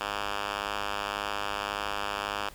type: tone with band-pass filter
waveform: 5% pulse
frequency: 101.8 Hz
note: G#2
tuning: 34 cents flat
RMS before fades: -33 dBFS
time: 0.01-2.49 s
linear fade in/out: 0 ms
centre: 2000 Hz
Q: 0.89
effects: added 50 Hz sine -50 dBFS peak until 2.54 s + pink hiss -51 dBFS RMS until 2.54 s